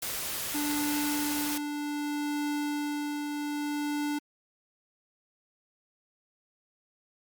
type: noise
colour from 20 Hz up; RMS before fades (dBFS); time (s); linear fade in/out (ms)
white; -34; 0.02-1.58; 5
type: tone with tremolo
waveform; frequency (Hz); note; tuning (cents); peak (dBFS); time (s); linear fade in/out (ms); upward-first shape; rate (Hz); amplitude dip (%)
square; 293.7; D4; 0; -29; 0.54-4.19; 10; triangle; 0.64; 35
effects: Opus 48 kbps